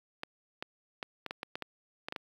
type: clicks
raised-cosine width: 0.3 ms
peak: -20 dBFS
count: 11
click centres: 0.234 / 0.625 / 1.028 / 1.263 / 1.309 / 1.431 / 1.555 / 1.623 / 2.085 / 2.124 / 2.162 s
effects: high-pass 200 Hz 12 dB/octave + 9-bit